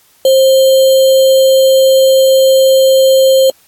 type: tone with sample-and-hold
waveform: sine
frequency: 530 Hz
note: C5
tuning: 22 cents sharp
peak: -4 dBFS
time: 0.25-3.5 s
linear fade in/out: 2 ms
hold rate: 3675 Hz
effects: white hiss -49 dBFS RMS until 3.67 s + AAC 64 kbps